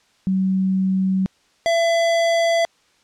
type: tone pair in turn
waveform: sine / square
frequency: 189.5 / 671 Hz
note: F#3 / E5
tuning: +42 / +31 cents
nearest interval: octave + minor seventh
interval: 2189 cents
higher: second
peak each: -16 dBFS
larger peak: neither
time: 0.27-1.26 / 1.66-2.65 s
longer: neither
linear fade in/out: 0 ms
effects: white hiss -59 dBFS RMS until 3.03 s + low-pass 6000 Hz 12 dB/octave